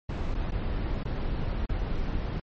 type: noise with dropouts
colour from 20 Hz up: brown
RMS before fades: -29 dBFS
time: 0.09-2.4 s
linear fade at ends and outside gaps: 5 ms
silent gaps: 0.344-0.348 / 0.509-0.518 / 1.033-1.052 / 1.658-1.692 s
effects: low-pass 4000 Hz 12 dB/octave + MP3 32 kbps